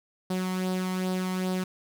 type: tone with flanger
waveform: sawtooth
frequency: 185 Hz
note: F#3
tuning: in tune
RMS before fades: -29 dBFS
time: 0.3-1.64 s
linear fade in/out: 5 ms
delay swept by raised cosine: 0.21 to 0.98 ms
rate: 2.5 Hz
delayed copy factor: +0.5
effects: none